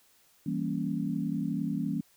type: chord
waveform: sine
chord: E diminished seventh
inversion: none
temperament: equal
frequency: 164.81 / 196 / 233.1 / 277.2 Hz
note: E3 / G3 / Bb3 / Db4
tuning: 0 / 0 / 0 / 0 cents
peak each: -34 dBFS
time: 0.46-2.01 s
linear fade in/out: 5 ms
effects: white hiss -64 dBFS RMS until 2.16 s